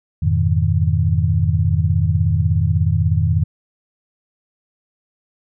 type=chord; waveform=sine; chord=F half-diminished seventh; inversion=none; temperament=equal; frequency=87.31 / 103.83 / 123.47 / 155.56 Hz; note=F2 / Ab2 / Cb3 / Eb3; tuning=0 / 0 / 0 / 0 cents; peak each=-17 / -19 / -23 / -19 dBFS; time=0.22-3.44 s; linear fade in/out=10 ms; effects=none